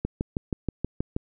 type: click train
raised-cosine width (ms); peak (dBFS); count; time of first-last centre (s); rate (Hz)
3; -13; 8; 0.05-1.165; 6.28
effects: none